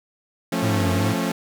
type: chord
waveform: sawtooth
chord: F augmented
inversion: none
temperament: equal with one note detuned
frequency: 174.61 / 220 / 273.4 Hz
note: F3 / A3 / C#4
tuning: 0 / 0 / -24 cents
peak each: -22 dBFS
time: 0.52-1.32 s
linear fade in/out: 5 ms
type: exponential two-way sweep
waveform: square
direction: down then up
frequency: 112.7 to 92.5 to 111.3 Hz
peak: -22 dBFS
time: 0.62-1.14 s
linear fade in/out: 20 ms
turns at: 0.91 s
effects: none